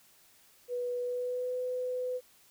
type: tone with pitch glide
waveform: sine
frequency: 490.3 to 502.3 Hz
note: B4 to B4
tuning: -13 to +29 cents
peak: -31 dBFS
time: 0.68-2.21 s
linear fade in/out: 50 ms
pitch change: +42 cents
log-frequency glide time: 0.99-1.57 s
effects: white hiss -62 dBFS RMS until 2.5 s